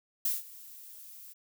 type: noise with ADSR envelope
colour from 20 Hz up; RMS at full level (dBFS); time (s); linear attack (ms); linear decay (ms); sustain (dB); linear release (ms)
violet; -28; 0.25-1.34; 4; 170; -21; 23
effects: none